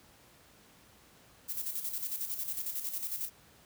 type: noise with tremolo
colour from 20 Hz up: violet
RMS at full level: -35 dBFS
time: 1.48-3.3 s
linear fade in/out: 20 ms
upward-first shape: square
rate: 11 Hz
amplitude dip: 55%
effects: pink hiss -60 dBFS RMS until 3.65 s + high-pass 60 Hz 12 dB/octave